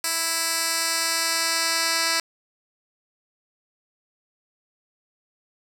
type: tone with band-pass filter sweep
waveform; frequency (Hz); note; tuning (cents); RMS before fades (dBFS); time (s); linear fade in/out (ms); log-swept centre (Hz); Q
10% pulse; 329.6; E4; 0; -24; 0.04-2.2; 2; 8500 to 5300; 0.92
effects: none